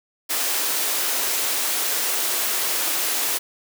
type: high-pass noise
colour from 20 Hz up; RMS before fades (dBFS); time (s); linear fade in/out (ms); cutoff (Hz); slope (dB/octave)
white; -23; 0.29-3.39; 20; 290; 24
effects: none